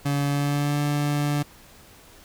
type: tone with pitch glide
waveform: 30% pulse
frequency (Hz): 142.3 to 145.96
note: C#3 to D3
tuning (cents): +46 to -10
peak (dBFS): -19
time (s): 0.05-1.43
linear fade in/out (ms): 10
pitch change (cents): +44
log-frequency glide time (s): 0.27-0.8
effects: pink hiss -50 dBFS RMS until 2.24 s